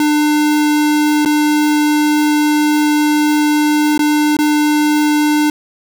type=tone with dropouts; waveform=square; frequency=299.7 Hz; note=D4; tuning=35 cents sharp; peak=-11 dBFS; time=0-5.5 s; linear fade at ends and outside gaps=2 ms; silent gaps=1.25-1.258 / 3.978-3.992 / 4.368-4.388 s; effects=none